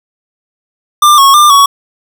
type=tone with pitch steps; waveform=square; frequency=1191 / 1100 / 1195 / 1120 Hz; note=D6 / C#6 / D6 / C#6; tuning=+24 / -14 / +30 / +18 cents; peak=-3 dBFS; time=1.02-1.66 s; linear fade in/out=5 ms; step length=160 ms; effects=none